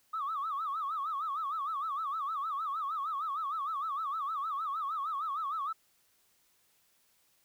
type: tone with vibrato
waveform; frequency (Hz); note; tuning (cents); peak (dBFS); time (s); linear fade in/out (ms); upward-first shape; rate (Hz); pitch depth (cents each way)
sine; 1202; D6; +40; -31; 0.13-5.73; 10; sine; 6.5; 170
effects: tanh soft clip ceiling -28 dBFS + white hiss -70 dBFS RMS until 7.44 s